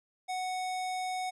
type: tone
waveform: square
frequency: 740 Hz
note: F#5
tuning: in tune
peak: -33 dBFS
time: 0.28-1.31 s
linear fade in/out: 20 ms
effects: resampled to 24000 Hz